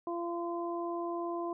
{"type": "harmonic tone", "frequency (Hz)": 342.7, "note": "F4", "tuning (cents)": -33, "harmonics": [1, 2, 3], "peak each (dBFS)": [-35, -39, -40], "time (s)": [0.07, 1.53], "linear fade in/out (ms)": 2, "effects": []}